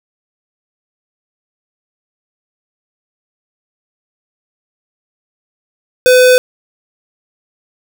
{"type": "tone", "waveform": "square", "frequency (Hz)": 504, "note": "B4", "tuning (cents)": 35, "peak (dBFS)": -5, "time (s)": [6.06, 6.38], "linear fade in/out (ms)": 0, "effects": []}